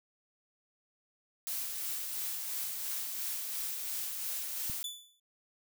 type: noise with tremolo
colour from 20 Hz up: blue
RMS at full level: -36 dBFS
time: 1.47-4.83 s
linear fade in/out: 0 ms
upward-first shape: sine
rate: 2.9 Hz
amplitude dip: 30%
type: click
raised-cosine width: 5 ms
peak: -31 dBFS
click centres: 4.698 s
type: tone with exponential decay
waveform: sawtooth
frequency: 3475 Hz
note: A7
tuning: 22 cents flat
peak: -31 dBFS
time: 4.84-5.2 s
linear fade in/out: 5 ms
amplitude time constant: 78 ms
effects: none